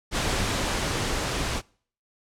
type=noise with level ramp; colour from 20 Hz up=pink; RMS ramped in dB=-25 to -28 dBFS; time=0.11-1.62 s; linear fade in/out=50 ms; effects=noise-tail reverb RT60 0.5 s tail -25 dB re dry + low-pass 8000 Hz 12 dB/octave